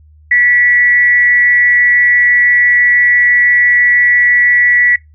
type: tone with frequency modulation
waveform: sine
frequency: 1951 Hz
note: B6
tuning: 22 cents flat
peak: -6 dBFS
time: 0.31-4.96 s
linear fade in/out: 5 ms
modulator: 234 Hz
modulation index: 0.33
effects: noise-tail reverb RT60 0.2 s tail -24 dB re dry + added 76 Hz sine -40 dBFS peak until 5.14 s